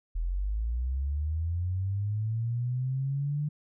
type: linear sweep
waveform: sine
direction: up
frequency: 39.67 to 150 Hz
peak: -27 dBFS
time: 0.15-3.49 s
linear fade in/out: 10 ms
effects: none